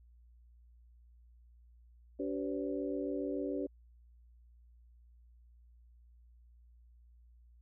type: harmonic tone with a mistuned harmonic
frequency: 95.3 Hz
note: G2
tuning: 48 cents flat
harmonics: 3 / 4 / 5 / 6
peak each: -37 / -39 / -41 / -43 dBFS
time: 2.19-3.67 s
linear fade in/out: 10 ms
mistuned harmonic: 5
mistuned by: +100 cents
effects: added 59 Hz sine -58 dBFS peak until 7.61 s